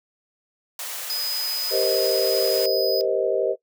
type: high-pass noise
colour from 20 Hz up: white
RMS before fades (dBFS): -32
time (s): 0.79-2.66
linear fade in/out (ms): 2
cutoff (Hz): 440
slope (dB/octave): 48
type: tone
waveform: square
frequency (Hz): 4999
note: D#8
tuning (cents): +7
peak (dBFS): -25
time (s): 1.1-3.01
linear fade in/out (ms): 0
type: chord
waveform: sine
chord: C minor seventh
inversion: second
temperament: just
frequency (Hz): 392.4 / 470.9 / 523.3 / 627.9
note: G4 / Bb4 / C5 / Eb5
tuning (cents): +2 / +18 / 0 / +16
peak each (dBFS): -25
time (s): 1.7-3.56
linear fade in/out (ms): 50
effects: noise-tail reverb RT60 0.1 s tail -18 dB re dry